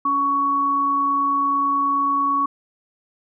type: tone pair together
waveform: sine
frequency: 280.2 / 1117.7 Hz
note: C#4 / C#6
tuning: +19 / +14 cents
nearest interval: 2 octaves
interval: 2395 cents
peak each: -28 / -17 dBFS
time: 0.05-2.46 s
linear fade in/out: 5 ms
effects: none